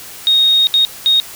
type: tone bursts at uneven times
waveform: sine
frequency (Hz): 3729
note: A#7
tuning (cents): 0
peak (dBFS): -8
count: 3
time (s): 0.27-0.67 / 0.74-0.85 / 1.06-1.2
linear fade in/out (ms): 0
effects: white hiss -33 dBFS RMS until 1.35 s